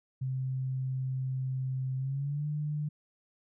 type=tone with pitch glide; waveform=sine; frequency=130.81 to 149.4 Hz; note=C3 to D3; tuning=0 to +30 cents; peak=-30 dBFS; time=0.21-2.89 s; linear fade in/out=10 ms; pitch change=+230 cents; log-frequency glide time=1.97-2.46 s; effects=none